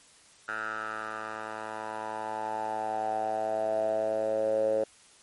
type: tone with band-pass filter sweep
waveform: 10% pulse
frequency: 109.1 Hz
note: A2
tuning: 14 cents flat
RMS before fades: -31 dBFS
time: 0.48-4.84 s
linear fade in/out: 5 ms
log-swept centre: 1400 to 520 Hz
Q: 7.8
effects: white hiss -57 dBFS RMS until 5.22 s + MP3 48 kbps